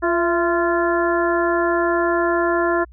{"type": "harmonic tone with a mistuned harmonic", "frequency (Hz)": 346, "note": "F4", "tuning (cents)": -16, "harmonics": [1, 2, 3, 4, 5], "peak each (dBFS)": [-19, -22, -24, -25, -26], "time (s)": [0.02, 2.85], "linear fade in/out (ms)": 20, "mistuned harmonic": 2, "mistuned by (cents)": -54, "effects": ["added 60 Hz sine -41 dBFS peak until 2.92 s"]}